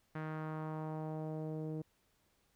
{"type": "tone with low-pass filter sweep", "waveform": "sawtooth", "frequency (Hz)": 156.3, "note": "D#3", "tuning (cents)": 8, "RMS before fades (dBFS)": -41, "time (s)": [0.15, 1.82], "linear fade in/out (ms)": 5, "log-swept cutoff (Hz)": [1700, 420], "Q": 1.8, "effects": ["pink hiss -75 dBFS RMS until 2.55 s"]}